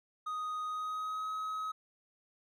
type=tone with pitch glide; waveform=triangle; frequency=1246 to 1273.7 Hz; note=D#6 to D#6; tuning=+2 to +40 cents; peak=-33 dBFS; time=0.26-1.72 s; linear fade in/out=10 ms; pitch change=+38 cents; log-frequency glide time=0.66-1.3 s; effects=none